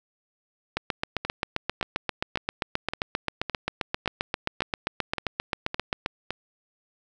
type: two click trains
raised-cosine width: 0.3 ms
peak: -13 / -9 dBFS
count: 10 / 41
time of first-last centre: 1.25-6.306 / 0.77-6.061 s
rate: 1.78 / 7.56 Hz
effects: none